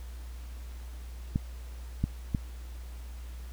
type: clicks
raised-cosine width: 5 ms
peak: -14 dBFS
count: 3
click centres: 1.359 / 2.04 / 2.348 s
effects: added 60 Hz sine -39 dBFS peak until 3.52 s + pink hiss -55 dBFS RMS until 3.52 s